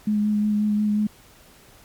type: tone with vibrato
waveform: sine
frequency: 210 Hz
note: G#3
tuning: 19 cents sharp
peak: -18 dBFS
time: 0.07-1.07 s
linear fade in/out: 5 ms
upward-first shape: sine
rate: 5.6 Hz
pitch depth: 16 cents each way
effects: pink hiss -51 dBFS RMS until 1.84 s + MP3 96 kbps